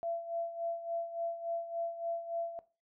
sine tone with tremolo, 675 Hz, E5, 41 cents sharp, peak -32 dBFS, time 0.03-2.59 s, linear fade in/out 0 ms, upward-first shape sine, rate 3.5 Hz, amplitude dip 70%, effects noise-tail reverb RT60 0.3 s tail -17 dB re dry

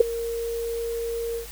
sine tone with ADSR envelope, 463.9 Hz, A#4, 8 cents flat, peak -7 dBFS, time 0-1.47 s, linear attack 7 ms, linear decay 10 ms, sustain -19 dB, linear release 110 ms, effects added 50 Hz sine -41 dBFS peak until 1.51 s + white hiss -42 dBFS RMS until 1.51 s

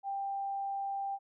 sine tone, 790 Hz, G5, 13 cents sharp, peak -33 dBFS, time 0.03-1.19 s, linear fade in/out 50 ms, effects none

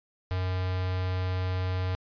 square tone with notch filter, 92.1 Hz, F#2, 7 cents flat, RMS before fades -29 dBFS, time 0.31-1.95 s, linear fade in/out 0 ms, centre 250 Hz, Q 1.7, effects resampled to 11025 Hz

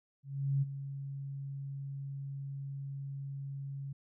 sine tone with ADSR envelope, 138.3 Hz, C#3, 4 cents flat, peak -26 dBFS, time 0.23-3.93 s, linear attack 390 ms, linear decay 24 ms, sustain -12 dB, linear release 8 ms, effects none

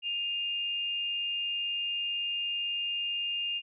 sine tone pair together, 2489 / 2811 Hz, D#7 / F7, 0 / +11 cents, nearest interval major second, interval 211 cents, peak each -40 / -30 dBFS, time 0.02-3.62 s, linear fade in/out 50 ms, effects none

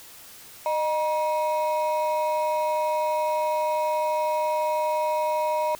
triangle ring-modulated tone, 784 Hz, G5, in tune, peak -17 dBFS, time 0.66-5.75 s, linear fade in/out 0 ms, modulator 170 Hz, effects white hiss -46 dBFS RMS until 5.79 s

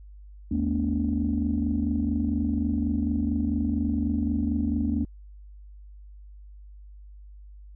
sine tone cluster, 76.8 / 216.9 / 241.1 / 286 Hz, D#2 / A3 / B3 / D4, -22 / -25 / -41 / -46 cents, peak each -28 dBFS, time 0.51-5.05 s, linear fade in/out 5 ms, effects tanh soft clip ceiling -14 dBFS + added 50 Hz sine -43 dBFS peak until 7.75 s

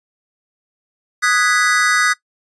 square chord, G# minor seventh, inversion second, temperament equal, 1244.5 / 1480 / 1661.2 / 1975.5 Hz, D#6 / F#6 / G#6 / B6, 0 / 0 / 0 / 0 cents, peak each -19 dBFS, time 1.22-2.14 s, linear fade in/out 20 ms, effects noise-tail reverb RT60 0.1 s tail -20 dB re dry + resampled to 22050 Hz

